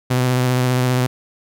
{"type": "tone with vibrato", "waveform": "sawtooth", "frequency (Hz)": 126.3, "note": "B2", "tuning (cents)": 39, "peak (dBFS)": -11, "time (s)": [0.1, 1.07], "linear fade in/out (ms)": 10, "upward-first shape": "triangle", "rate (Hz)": 15, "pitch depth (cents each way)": 29, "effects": []}